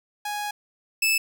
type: tone pair in turn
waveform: sawtooth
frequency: 830 / 2622 Hz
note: G#5 / E7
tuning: -1 / -10 cents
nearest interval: octave + minor sixth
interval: 1991 cents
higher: second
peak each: -24 / -16 dBFS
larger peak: second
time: 0.25-0.51 / 1.02-1.18 s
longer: first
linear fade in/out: 5 ms
effects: none